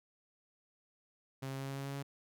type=tone with pitch steps; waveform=sawtooth; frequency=134.3 / 135.16 / 136.02 / 136.88 / 137.76 / 138.64 / 139.52 Hz; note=C3 / C#3 / C#3 / C#3 / C#3 / C#3 / C#3; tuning=+46 / -43 / -32 / -22 / -10 / +1 / +12 cents; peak=-35 dBFS; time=1.42-2.029 s; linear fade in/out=10 ms; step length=87 ms; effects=none